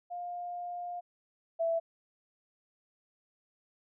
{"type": "tone pair in turn", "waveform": "sine", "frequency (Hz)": [706, 663.3], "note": ["F5", "E5"], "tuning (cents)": [19, 11], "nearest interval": "minor second", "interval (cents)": 108, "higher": "first", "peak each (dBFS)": [-36, -27], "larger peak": "second", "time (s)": [[0.1, 1.01], [1.59, 1.8]], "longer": "first", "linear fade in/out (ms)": 20, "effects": []}